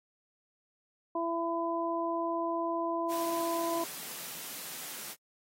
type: harmonic tone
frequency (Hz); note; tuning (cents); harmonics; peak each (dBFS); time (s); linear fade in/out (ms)
335.3; E4; +30; 1 / 2 / 3; -34 / -34 / -34; 1.15-3.84; 5
type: high-pass noise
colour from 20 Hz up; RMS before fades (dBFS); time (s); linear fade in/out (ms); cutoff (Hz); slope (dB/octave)
white; -42; 3.08-5.16; 50; 130; 96
effects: AAC 48 kbps